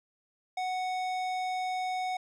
sine tone with tanh clipping, 740 Hz, F#5, in tune, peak -32 dBFS, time 0.57-2.17 s, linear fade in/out 5 ms, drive 16 dB, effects none

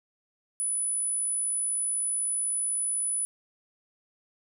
sine tone, 9956 Hz, D#9, in tune, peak -26 dBFS, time 0.6-3.25 s, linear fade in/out 0 ms, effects none

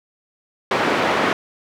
pink band-pass noise, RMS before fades -19 dBFS, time 0.71-1.33 s, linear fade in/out 2 ms, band 300 to 2200 Hz, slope 12 dB/octave, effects none

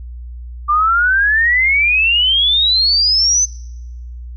sine exponential sweep, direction up, 1174.7 to 6210 Hz, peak -10 dBFS, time 0.68-3.46 s, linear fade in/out 20 ms, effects noise-tail reverb RT60 1.0 s tail -25 dB re dry + added 60 Hz sine -27 dBFS peak until 4.36 s

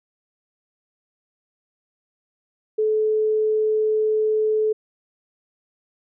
sine tone, 432.1 Hz, A4, 31 cents flat, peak -17 dBFS, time 2.78-4.73 s, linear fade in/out 10 ms, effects none

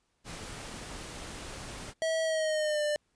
pink noise, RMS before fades -42 dBFS, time 0.24-1.94 s, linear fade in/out 50 ms
square tone with pitch glide, 646 to 595.8 Hz, E5 to D5, -35 to +25 cents, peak -28 dBFS, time 2.02-2.96 s, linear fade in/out 0 ms, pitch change -140 cents, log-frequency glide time 2.23-2.83 s
effects pink hiss -75 dBFS RMS until 3.15 s + resampled to 22050 Hz

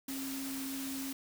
sine tone in noise, 269.7 Hz, C#4, 47 cents flat, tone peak -38 dBFS, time 0.08-1.13 s, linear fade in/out 5 ms, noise white, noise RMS -43 dBFS, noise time 0.08-1.13 s, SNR +2 dB, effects none

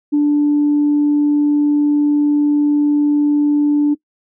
sine tone, 293.3 Hz, D4, 2 cents flat, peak -9 dBFS, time 0.12-3.95 s, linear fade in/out 20 ms, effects noise-tail reverb RT60 0.1 s tail -21 dB re dry + tanh soft clip ceiling -7 dBFS

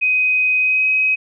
sine tone with pitch glide, 2511 to 2533 Hz, D#7 to D#7, +15 to +30 cents, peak -13 dBFS, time 0.01-1.16 s, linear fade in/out 20 ms, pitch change +15 cents, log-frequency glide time 0.6-0.87 s, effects none

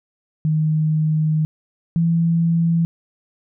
sine tone pair in turn, 155.56 / 166.94 Hz, D#3 / E3, 0 / +22 cents, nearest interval minor second, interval 122 cents, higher second, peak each -15 / -14 dBFS, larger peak second, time 0.45-1.45 / 1.96-2.85 s, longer first, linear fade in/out 0 ms, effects none

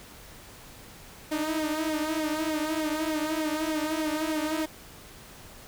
sawtooth tone with flanger, 310.8 Hz, D#4, 2 cents flat, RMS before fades -29 dBFS, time 1.31-4.66 s, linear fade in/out 10 ms, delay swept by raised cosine 0.7 to 6.1 ms, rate 3.3 Hz, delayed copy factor -0.75, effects pink hiss -48 dBFS RMS until 5.67 s

